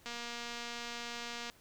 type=click train; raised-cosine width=0.2 ms; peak=-25 dBFS; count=342; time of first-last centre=0.06-1.499 s; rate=237 Hz; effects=pink hiss -63 dBFS RMS until 1.6 s